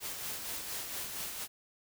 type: noise with tremolo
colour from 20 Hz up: white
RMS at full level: -38 dBFS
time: 0-1.48 s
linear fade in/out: 50 ms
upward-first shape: sine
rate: 4.3 Hz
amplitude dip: 40%
effects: none